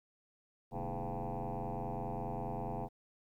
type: tone with frequency modulation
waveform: sine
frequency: 326.7 Hz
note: E4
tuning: 15 cents flat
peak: -35 dBFS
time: 0.71-2.89 s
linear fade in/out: 50 ms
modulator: 89.8 Hz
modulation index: 6.1
effects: tanh soft clip ceiling -32 dBFS + 12-bit